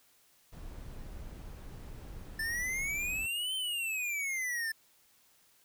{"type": "noise", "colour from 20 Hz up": "brown", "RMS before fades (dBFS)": -45, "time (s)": [0.52, 3.27], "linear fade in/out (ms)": 10}
{"type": "exponential two-way sweep", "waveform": "square", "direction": "up then down", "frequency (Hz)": [1760, 3114, 1760], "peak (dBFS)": -33, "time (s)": [2.39, 4.72], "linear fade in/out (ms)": 5, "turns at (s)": 3.55}
{"effects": ["white hiss -66 dBFS RMS until 5.64 s"]}